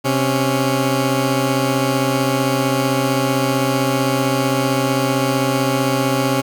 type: tone pair together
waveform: 15% pulse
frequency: 130.81 / 277.2 Hz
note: C3 / C#4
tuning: 0 / 0 cents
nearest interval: octave + minor second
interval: 1300 cents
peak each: -12 dBFS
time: 0.04-6.42 s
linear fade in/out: 20 ms
effects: none